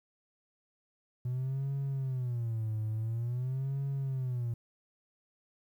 triangle tone with vibrato, 122.5 Hz, B2, 14 cents flat, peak -28 dBFS, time 1.25-4.54 s, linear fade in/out 5 ms, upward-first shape sine, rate 0.48 Hz, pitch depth 210 cents each way, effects tanh soft clip ceiling -26 dBFS + 11-bit

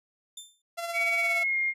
20% pulse tone with exponential decay, 3567 Hz, A7, 23 cents sharp, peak -31 dBFS, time 0.37-0.62 s, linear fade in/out 5 ms, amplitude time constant 53 ms
sawtooth tone with tremolo, 681 Hz, F5, 44 cents flat, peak -26 dBFS, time 0.77-1.44 s, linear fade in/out 20 ms, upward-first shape sine, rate 17 Hz, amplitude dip 45%
sine tone with pitch glide, 2255 to 2128 Hz, C#7 to C7, +29 to +29 cents, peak -24 dBFS, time 0.93-1.74 s, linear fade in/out 50 ms, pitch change -100 cents, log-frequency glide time 1.18-1.58 s
effects resampled to 32000 Hz

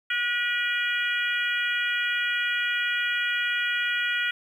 harmonic tone with a mistuned harmonic, 482.9 Hz, B4, 39 cents flat, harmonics 3 / 4 / 5 / 6 / 7, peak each -27 / -29 / -31 / -33 / -34 dBFS, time 0.1-4.31 s, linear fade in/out 5 ms, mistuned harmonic 7, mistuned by -41 cents, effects 9-bit

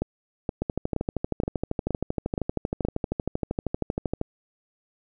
two click trains, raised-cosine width 2 ms, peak -12 / -12 dBFS, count 7 / 47, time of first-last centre 0.02-2.85 / 0.62-4.214 s, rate 2.12 / 12.8 Hz, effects none

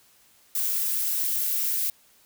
violet noise with high-pass filter sweep, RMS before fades -26 dBFS, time 0.55-1.9 s, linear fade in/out 2 ms, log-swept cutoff 1000 to 1800 Hz, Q 1.2, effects white hiss -59 dBFS RMS until 2.25 s

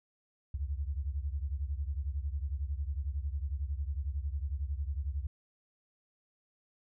sine beating tone pair, 67.3 / 78.3 Hz, C2 / D#2, +49 / +11 cents, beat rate 11 Hz, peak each -34 / -37 dBFS, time 0.54-5.27 s, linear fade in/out 5 ms, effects none

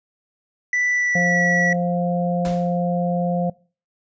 triangle tone with pitch glide, 1975.5 to 1942.7 Hz, B6 to B6, 0 to -29 cents, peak -16 dBFS, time 0.73-1.73 s, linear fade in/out 2 ms, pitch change -29 cents, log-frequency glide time 0.9-1.41 s
harmonic tone, 175.6 Hz, F3, 10 cents sharp, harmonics 1 / 3 / 4, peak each -20 / -25 / -26 dBFS, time 1.15-3.5 s, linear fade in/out 5 ms
pink noise with exponential decay, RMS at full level -31 dBFS, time 2.45-2.83 s, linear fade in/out 0 ms, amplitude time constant 81 ms
effects noise-tail reverb RT60 0.4 s tail -24 dB re dry + resampled to 16000 Hz

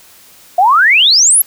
sine exponential sweep, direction up, 683 to 11840 Hz, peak -5 dBFS, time 0.58-1.42 s, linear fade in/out 5 ms, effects white hiss -42 dBFS RMS until 1.46 s

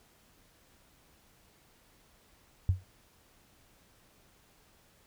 sine tone with exponential decay, 92.5 Hz, F#2, in tune, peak -19 dBFS, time 2.69-2.84 s, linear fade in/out 0 ms, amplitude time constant 31 ms, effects pink hiss -64 dBFS RMS until 5.06 s

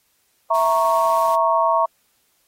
sine chord, A# diminished, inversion second, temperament equal with one note detuned, 659.3 / 932.3 / 1103.6 Hz, E5 / A#5 / C#6, 0 / 0 / -8 cents, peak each -19 dBFS, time 0.5-1.86 s, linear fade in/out 10 ms
white noise, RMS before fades -38 dBFS, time 0.54-1.36 s, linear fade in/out 10 ms
effects white hiss -64 dBFS RMS until 2.47 s + AAC 48 kbps

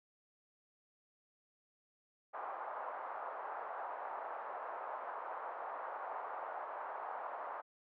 pink band-pass noise, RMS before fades -44 dBFS, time 2.33-7.62 s, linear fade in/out 20 ms, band 670 to 1200 Hz, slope 24 dB/octave, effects none

